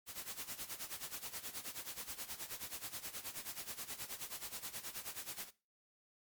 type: noise with tremolo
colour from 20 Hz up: white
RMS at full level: -43 dBFS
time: 0.06-5.51 s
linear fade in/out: 50 ms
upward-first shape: sine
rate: 9.4 Hz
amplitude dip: 80%
effects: noise-tail reverb RT60 0.3 s tail -18 dB re dry + MP3 96 kbps

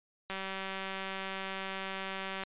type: click train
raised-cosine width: 0.3 ms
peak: -22 dBFS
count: 411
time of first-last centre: 0.3-2.435 s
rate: 192 Hz
effects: resampled to 8000 Hz

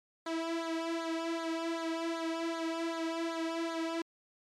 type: tone with flanger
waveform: sawtooth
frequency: 329.6 Hz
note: E4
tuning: in tune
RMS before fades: -35 dBFS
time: 0.26-4.02 s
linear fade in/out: 5 ms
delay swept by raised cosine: 0.36 to 2.56 ms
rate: 2.6 Hz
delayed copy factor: -0.9
effects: low-pass 6000 Hz 12 dB/octave + MP3 96 kbps

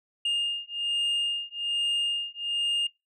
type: beating tone pair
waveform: sine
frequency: 2825 / 2826.2 Hz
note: F7 / F7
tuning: +19 / +20 cents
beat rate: 1.2 Hz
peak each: -27 dBFS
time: 0.25-2.87 s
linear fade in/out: 5 ms
effects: noise-tail reverb RT60 0.2 s tail -23 dB re dry + tanh soft clip ceiling -23 dBFS

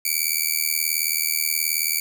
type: tone with amplitude modulation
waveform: 5% pulse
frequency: 2300 Hz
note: D7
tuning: 37 cents flat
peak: -7 dBFS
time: 0.05-2 s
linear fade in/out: 5 ms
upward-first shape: sine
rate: 78.7 Hz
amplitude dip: 95%
effects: none

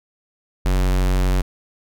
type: tone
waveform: square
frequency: 46.25 Hz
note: F#1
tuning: in tune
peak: -16 dBFS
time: 0.65-1.42 s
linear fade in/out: 10 ms
effects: none

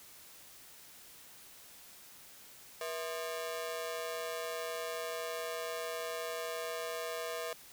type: ring-modulated tone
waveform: sawtooth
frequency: 568 Hz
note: C#5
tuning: 42 cents sharp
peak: -30 dBFS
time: 2.81-7.53 s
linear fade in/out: 2 ms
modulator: 85.6 Hz
effects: white hiss -55 dBFS RMS until 7.72 s

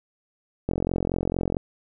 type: click train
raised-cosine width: 2 ms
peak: -11 dBFS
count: 40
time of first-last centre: 0.69-1.568 s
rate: 44.4 Hz
effects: none

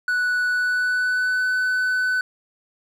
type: tone with pitch glide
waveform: triangle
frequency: 1479 to 1504 Hz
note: F#6 to F#6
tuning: -1 to +28 cents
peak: -17 dBFS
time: 0.08-2.21 s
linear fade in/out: 2 ms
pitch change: +29 cents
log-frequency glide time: 0.48-1.45 s
effects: none

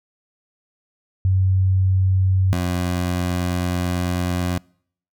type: tone pair in turn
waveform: sine / 20% pulse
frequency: 94.4 / 89.1 Hz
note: F#2 / F2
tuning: +35 / +35 cents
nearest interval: minor second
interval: 100 cents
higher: first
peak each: -14 / -15 dBFS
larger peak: first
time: 1.25-2.53 / 2.53-4.58 s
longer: second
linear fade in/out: 0 ms
effects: noise-tail reverb RT60 0.6 s tail -26 dB re dry

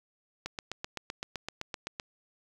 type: click train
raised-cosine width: 0.2 ms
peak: -18 dBFS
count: 13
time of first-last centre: 0.46-1.998 s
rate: 7.8 Hz
effects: 8-bit

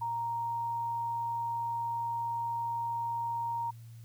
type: tone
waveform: sine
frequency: 932.3 Hz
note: A#5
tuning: in tune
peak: -31 dBFS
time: 0.01-3.71 s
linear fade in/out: 10 ms
effects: added 115 Hz sine -46 dBFS peak until 4.04 s + white hiss -65 dBFS RMS until 4.04 s

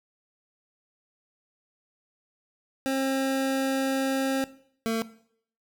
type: tone pair in turn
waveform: 25% pulse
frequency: 267.9 / 225.7 Hz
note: C4 / A3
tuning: +41 / +44 cents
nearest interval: minor third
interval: 297 cents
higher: first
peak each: -21 dBFS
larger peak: neither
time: 2.86-4.44 / 4.86-5.02 s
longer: first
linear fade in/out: 0 ms
effects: noise-tail reverb RT60 0.6 s tail -17 dB re dry

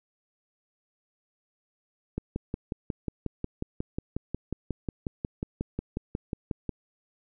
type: click train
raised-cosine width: 3 ms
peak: -17 dBFS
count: 26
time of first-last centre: 2.18-6.693 s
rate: 5.54 Hz
effects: none

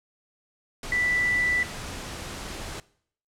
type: tone in noise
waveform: sine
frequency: 1975 Hz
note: B6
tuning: in tune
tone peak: -22 dBFS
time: 0.92-1.63 s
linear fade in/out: 2 ms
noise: pink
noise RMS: -36 dBFS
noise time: 0.83-2.8 s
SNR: +11 dB
effects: noise-tail reverb RT60 0.6 s tail -21 dB re dry + low-pass 9000 Hz 12 dB/octave

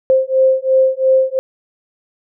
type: beating tone pair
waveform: sine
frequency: 524 / 526.9 Hz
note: C5 / C5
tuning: +2 / +12 cents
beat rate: 2.9 Hz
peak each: -13 dBFS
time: 0.1-1.39 s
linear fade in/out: 0 ms
effects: none

